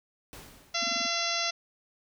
pink noise with exponential decay, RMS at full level -44 dBFS, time 0.33-1.25 s, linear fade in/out 0 ms, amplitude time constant 200 ms
harmonic tone, 681 Hz, F5, 44 cents flat, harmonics 1 / 2 / 3 / 4 / 5 / 6 / 7 / 8 / 9, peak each -36 / -36 / -36 / -36 / -36 / -36 / -36 / -36 / -36 dBFS, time 0.74-1.51 s, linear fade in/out 10 ms
sine tone bursts, 246.9 Hz, B3, in tune, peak -36 dBFS, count 6, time 0.82-1.065 s, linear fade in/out 5 ms, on 20 ms, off 25 ms
effects none

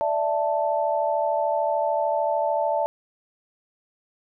sine chord, D suspended second, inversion none, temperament just, 587.3 / 660.7 / 881 Hz, D5 / E5 / A5, 0 / +4 / +2 cents, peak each -25 dBFS, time 0.01-2.86 s, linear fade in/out 0 ms, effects none

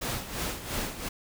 pink noise with tremolo, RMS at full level -31 dBFS, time 0.01-1.09 s, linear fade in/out 10 ms, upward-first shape sine, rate 2.9 Hz, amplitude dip 70%, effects none

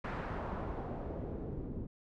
pink noise with low-pass filter sweep, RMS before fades -40 dBFS, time 0.04-1.87 s, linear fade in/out 5 ms, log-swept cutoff 1600 to 280 Hz, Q 1.2, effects none

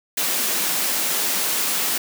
white high-pass noise, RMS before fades -22 dBFS, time 0.17-1.98 s, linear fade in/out 5 ms, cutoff 160 Hz, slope 48 dB/octave, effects none

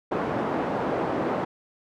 pink band-pass noise, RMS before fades -27 dBFS, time 0.11-1.45 s, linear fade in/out 10 ms, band 250 to 930 Hz, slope 12 dB/octave, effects none

